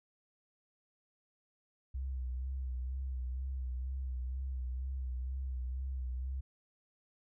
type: tone with vibrato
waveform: sine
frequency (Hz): 64.3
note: C2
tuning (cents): -30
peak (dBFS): -35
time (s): 1.94-6.41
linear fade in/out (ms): 10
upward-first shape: sine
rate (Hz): 2.1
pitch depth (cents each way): 53
effects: none